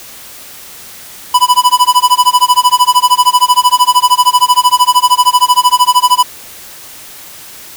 square tone with tremolo, 992 Hz, B5, 7 cents sharp, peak -3 dBFS, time 1.34-6.23 s, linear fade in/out 5 ms, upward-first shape sine, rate 13 Hz, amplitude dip 100%, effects white hiss -32 dBFS RMS until 7.76 s

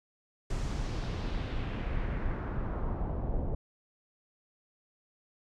brown noise with low-pass filter sweep, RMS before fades -33 dBFS, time 0.5-3.55 s, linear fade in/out 5 ms, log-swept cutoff 8000 to 610 Hz, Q 1.5, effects none

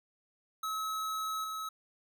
square tone with level steps, 1288 Hz, E6, 41 cents flat, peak -34 / -37 dBFS, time 0.63-1.69 s, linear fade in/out 5 ms, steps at 1.44 s, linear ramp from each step 2 ms, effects none

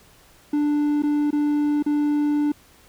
triangle tone with dropouts, 294.6 Hz, D4, 6 cents sharp, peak -16 dBFS, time 0.53-2.52 s, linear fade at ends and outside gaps 5 ms, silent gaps 1.023-1.034 / 1.307-1.328 / 1.826-1.862 s, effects pink hiss -53 dBFS RMS until 2.88 s

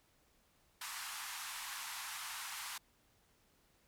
pink band-pass noise, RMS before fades -45 dBFS, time 0.81-2.78 s, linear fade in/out 5 ms, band 860 to 14000 Hz, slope 48 dB/octave, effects pink hiss -72 dBFS RMS until 3.87 s

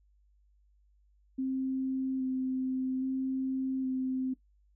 sine tone with vibrato, 261.6 Hz, C4, in tune, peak -29 dBFS, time 1.38-4.34 s, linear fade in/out 10 ms, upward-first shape square, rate 0.61 Hz, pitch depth 12 cents each way, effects noise-tail reverb RT60 0.1 s tail -17 dB re dry + added 50 Hz sine -63 dBFS peak until 4.75 s

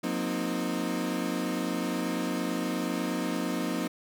35% pulse chord, C half-diminished seventh, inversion second, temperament equal with one note detuned, 181.19 / 233.1 / 261.6 / 311.1 Hz, Gb3 / Bb3 / C4 / Eb4, -36 / 0 / 0 / 0 cents, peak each -33 / -33 / -32 / -32 dBFS, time 0.03-3.88 s, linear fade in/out 10 ms, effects none

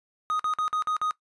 triangle tone bursts, 1247 Hz, D#6, 3 cents sharp, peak -22 dBFS, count 6, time 0.3-1.109 s, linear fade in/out 0 ms, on 94 ms, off 49 ms, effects noise-tail reverb RT60 0.1 s tail -19 dB re dry + resampled to 24000 Hz

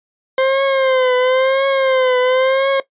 40% pulse tone with vibrato, 523.3 Hz, C5, in tune, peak -11 dBFS, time 0.38-2.8 s, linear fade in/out 2 ms, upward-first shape triangle, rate 0.97 Hz, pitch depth 81 cents each way, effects noise-tail reverb RT60 0.1 s tail -17 dB re dry + resampled to 8000 Hz

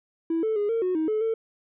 triangle tone with pitch steps, 328.8 / 439.6 / 412.5 / 456.8 / 366.3 / 316.1 / 431.3 / 448.7 Hz, E4 / A4 / G#4 / A#4 / F#4 / D#4 / A4 / A4, -4 / -2 / -12 / -35 / -17 / +27 / -35 / +34 cents, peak -19 dBFS, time 0.3-1.34 s, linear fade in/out 5 ms, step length 130 ms, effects tanh soft clip ceiling -19 dBFS + resampled to 8000 Hz

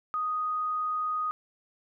sine tone, 1244.5 Hz, D#6, in tune, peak -27 dBFS, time 0.14-1.31 s, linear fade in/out 0 ms, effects none

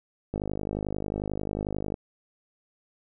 click train, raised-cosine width 2 ms, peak -17 dBFS, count 83, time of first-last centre 0.34-1.942 s, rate 51.2 Hz, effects none

